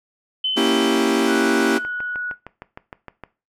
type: tone with exponential decay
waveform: sine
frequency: 3047 Hz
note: G7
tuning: 50 cents flat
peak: -18 dBFS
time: 0.44-2.15 s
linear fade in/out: 5 ms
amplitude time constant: 370 ms
type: chord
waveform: 40% pulse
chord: A# diminished seventh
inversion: none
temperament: equal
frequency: 233.1 / 277.2 / 329.6 / 392 Hz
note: A#3 / C#4 / E4 / G4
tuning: 0 / 0 / 0 / 0 cents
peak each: -21 dBFS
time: 0.56-1.79 s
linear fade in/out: 20 ms
type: tone with pitch glide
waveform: sine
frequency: 1480 to 1465.5 Hz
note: F#6 to F#6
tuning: 0 to -17 cents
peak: -24 dBFS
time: 1.26-2.35 s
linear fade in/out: 50 ms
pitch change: -17 cents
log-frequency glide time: 1.65-1.87 s
type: click train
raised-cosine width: 0.5 ms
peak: -19 dBFS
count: 10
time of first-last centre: 1.85-3.237 s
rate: 6.49 Hz
effects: noise-tail reverb RT60 0.3 s tail -18 dB re dry + low-pass 11000 Hz 12 dB/octave